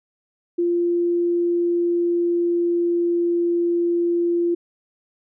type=tone with pitch glide; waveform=sine; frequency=346.3 to 344.3 Hz; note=F4 to F4; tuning=-15 to -25 cents; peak=-17 dBFS; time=0.58-4.55 s; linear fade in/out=10 ms; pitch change=-10 cents; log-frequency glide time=1.24-3.5 s; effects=none